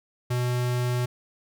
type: tone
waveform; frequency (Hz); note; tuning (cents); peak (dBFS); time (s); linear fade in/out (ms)
square; 123.47; B2; 0; -24; 0.3-1.06; 10
effects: none